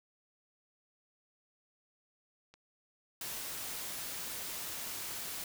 click, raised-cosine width 0.2 ms, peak -39 dBFS, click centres 2.54 s
white noise, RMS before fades -41 dBFS, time 3.21-5.44 s, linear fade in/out 2 ms
effects none

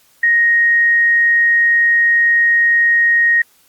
sine tone, 1871 Hz, A#6, 6 cents sharp, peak -9 dBFS, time 0.23-3.42 s, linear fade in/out 5 ms, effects white hiss -53 dBFS RMS until 3.68 s + Opus 48 kbps

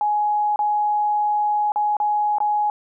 sine tone with dropouts, 837 Hz, G#5, 13 cents sharp, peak -17 dBFS, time 0.01-2.7 s, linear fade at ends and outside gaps 1 ms, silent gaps 0.56-0.591 / 1.72-1.759 / 1.968-2.001 / 2.384-2.403 s, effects none

